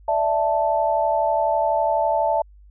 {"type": "chord", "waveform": "sine", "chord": "D suspended second", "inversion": "none", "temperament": "equal", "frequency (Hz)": [587.3, 659.3, 880], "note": ["D5", "E5", "A5"], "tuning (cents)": [0, 0, 0], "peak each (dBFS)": [-24, -21, -21], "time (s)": [0.08, 2.42], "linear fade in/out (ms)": 5, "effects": ["added 50 Hz sine -45 dBFS peak until 2.7 s"]}